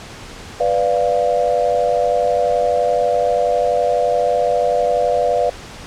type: chord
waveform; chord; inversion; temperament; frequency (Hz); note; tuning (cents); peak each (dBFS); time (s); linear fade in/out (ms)
sine; B diminished; none; equal with one note detuned; 495.3 / 587.3 / 698.5; B4 / D5 / F5; +5 / 0 / 0; -18; 0.6-5.5; 5
effects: pink hiss -35 dBFS RMS until 5.86 s + low-pass 7000 Hz 12 dB/octave